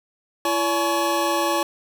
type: tone cluster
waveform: square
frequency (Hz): 337.7 / 571 / 851 / 1118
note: E4 / D5 / G#5 / C#6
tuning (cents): +42 / -49 / +42 / +14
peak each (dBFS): -26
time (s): 0.45-1.63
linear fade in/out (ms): 2
effects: none